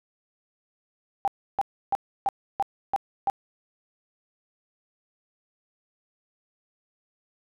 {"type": "tone bursts", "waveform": "sine", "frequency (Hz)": 792, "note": "G5", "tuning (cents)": 18, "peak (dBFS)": -20, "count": 7, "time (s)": [1.25, 3.299], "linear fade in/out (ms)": 0, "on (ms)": 27, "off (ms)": 310, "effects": []}